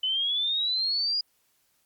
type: exponential sweep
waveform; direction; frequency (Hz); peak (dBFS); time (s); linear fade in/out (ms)
sine; up; 3000 to 4908; -24; 0.03-1.21; 5
effects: white hiss -69 dBFS RMS until 1.85 s + Opus 48 kbps